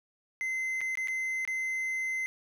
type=tone with dropouts; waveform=triangle; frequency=2062 Hz; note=C7; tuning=26 cents flat; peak=-28 dBFS; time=0.41-2.26 s; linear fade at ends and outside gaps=0 ms; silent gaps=0.807-0.814 / 0.954-0.973 / 1.074-1.083 / 1.451-1.476 s; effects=none